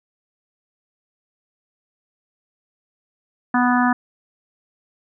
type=harmonic tone; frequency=246.9 Hz; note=B3; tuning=in tune; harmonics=1 / 3 / 4 / 5 / 6 / 7; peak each=-17 / -22 / -23 / -24 / -25 / -25 dBFS; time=3.54-3.93 s; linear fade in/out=5 ms; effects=none